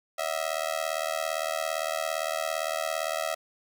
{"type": "tone with amplitude modulation", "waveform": "sawtooth", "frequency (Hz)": 648, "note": "E5", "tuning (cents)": -30, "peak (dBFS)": -20, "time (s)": [0.18, 3.35], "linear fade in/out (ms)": 10, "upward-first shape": "sine", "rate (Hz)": 77.6, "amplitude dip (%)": 100, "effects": []}